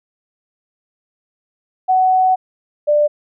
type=tone pair in turn; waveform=sine; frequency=747 / 592.9 Hz; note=F#5 / D5; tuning=+16 / +16 cents; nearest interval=major third; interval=400 cents; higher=first; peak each=-10 dBFS; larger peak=neither; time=1.88-2.36 / 2.87-3.08 s; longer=first; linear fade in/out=20 ms; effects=none

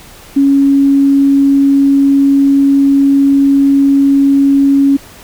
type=tone; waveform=sine; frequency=277.2 Hz; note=C#4; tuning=in tune; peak=-5 dBFS; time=0.36-4.97 s; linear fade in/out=10 ms; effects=pink hiss -36 dBFS RMS until 5.23 s

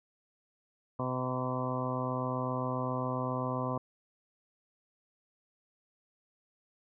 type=harmonic tone with a mistuned harmonic; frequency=127.5 Hz; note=C3; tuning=44 cents flat; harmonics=1 / 2 / 3 / 4 / 5 / 6 / 7 / 8 / 9; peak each=-36 / -37 / -44 / -39 / -40 / -45 / -44 / -38 / -42 dBFS; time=0.99-3.78 s; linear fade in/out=5 ms; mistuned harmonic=7; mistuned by=+51 cents; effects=none

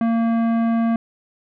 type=tone with tanh clipping; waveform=triangle; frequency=229.3 Hz; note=A#3; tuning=28 cents flat; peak=-18 dBFS; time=0.01-0.96 s; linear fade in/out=2 ms; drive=18 dB; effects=none

